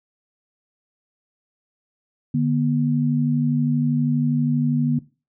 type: tone pair together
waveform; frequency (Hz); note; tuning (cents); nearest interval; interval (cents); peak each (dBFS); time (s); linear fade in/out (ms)
sine; 149.01 / 241.5; D3 / B3; +25 / -39; minor sixth; 836; -20; 2.34-4.99; 5
effects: noise-tail reverb RT60 0.3 s tail -17 dB re dry

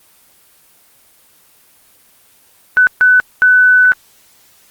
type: tone bursts at uneven times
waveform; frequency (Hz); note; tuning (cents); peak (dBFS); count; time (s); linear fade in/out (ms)
sine; 1500; F#6; +23; -5; 3; 2.77-2.87 / 3.01-3.2 / 3.42-3.92; 0
effects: white hiss -49 dBFS RMS until 4.7 s + Opus 24 kbps

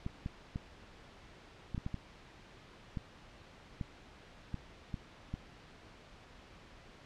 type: clicks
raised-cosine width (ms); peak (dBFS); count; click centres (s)
5; -25; 12; 0.064 / 0.261 / 0.559 / 1.747 / 1.779 / 1.864 / 1.943 / 2.972 / 3.812 / 4.543 / 4.942 / 5.34
effects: pink hiss -56 dBFS RMS until 7.05 s + low-pass 4000 Hz 12 dB/octave

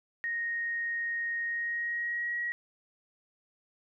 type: tone with pitch glide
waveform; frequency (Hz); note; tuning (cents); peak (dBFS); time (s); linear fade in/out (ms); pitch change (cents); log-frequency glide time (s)
sine; 1864.7 to 1907.2; A#6 to A#6; 0 to +39; -30; 0.24-2.52; 0; +39; 1.44-2.39
effects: none

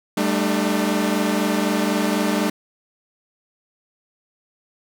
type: chord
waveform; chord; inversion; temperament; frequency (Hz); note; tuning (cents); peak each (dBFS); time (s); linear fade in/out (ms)
sawtooth; G suspended second; none; equal with one note detuned; 196 / 220 / 300.5; G3 / A3 / D4; 0 / 0 / +40; -19; 0.17-2.5; 5
effects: none

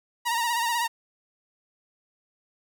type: tone with vibrato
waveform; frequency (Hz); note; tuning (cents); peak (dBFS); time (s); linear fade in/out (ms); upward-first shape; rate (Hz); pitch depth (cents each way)
sawtooth; 938; A#5; +11; -20; 0.25-0.88; 20; sine; 16; 54
effects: none

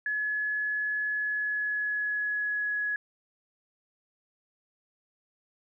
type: tone with pitch glide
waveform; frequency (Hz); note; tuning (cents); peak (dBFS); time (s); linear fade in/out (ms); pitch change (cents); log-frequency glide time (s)
sine; 1701 to 1682.4; G#6 to G#6; +41 to +22; -27; 0.06-2.96; 2; -19; 1.13-2.75
effects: none

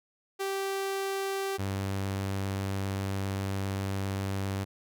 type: tone pair in turn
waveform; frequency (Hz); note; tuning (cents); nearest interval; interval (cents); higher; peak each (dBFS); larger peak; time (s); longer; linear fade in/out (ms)
sawtooth; 390 / 97.5; G4 / G2; -9 / -9; 2 octaves; 2400; first; -26; neither; 0.39-1.58 / 1.58-4.65; second; 20
effects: none

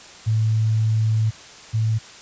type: tone pair in turn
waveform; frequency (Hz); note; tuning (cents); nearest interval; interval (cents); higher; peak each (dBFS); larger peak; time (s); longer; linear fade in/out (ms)
sine; 110 / 110.7; A2 / A2; 0 / +11; unison; 11; second; -16 / -17; first; 0.26-1.31 / 1.73-1.99; first; 20
effects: white hiss -42 dBFS RMS until 2.21 s + resampled to 16000 Hz

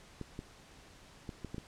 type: clicks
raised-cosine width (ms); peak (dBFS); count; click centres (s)
3; -27; 6; 0.213 / 0.391 / 1.292 / 1.447 / 1.545 / 1.582
effects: pink hiss -57 dBFS RMS until 1.67 s + low-pass 8000 Hz 12 dB/octave

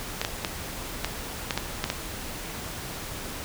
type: clicks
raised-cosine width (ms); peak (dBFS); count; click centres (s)
0.2; -8; 8; 0.215 / 0.249 / 0.448 / 1.046 / 1.508 / 1.576 / 1.841 / 1.901
effects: pink hiss -36 dBFS RMS until 3.44 s

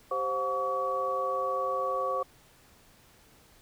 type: tone cluster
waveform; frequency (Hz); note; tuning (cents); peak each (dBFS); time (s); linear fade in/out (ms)
sine; 390 / 525 / 720 / 1133; G4 / C5 / F#5 / C#6; -9 / +6 / -47 / +37; -39 / -31 / -38 / -30; 0.11-2.23; 5
effects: pink hiss -59 dBFS RMS until 3.61 s

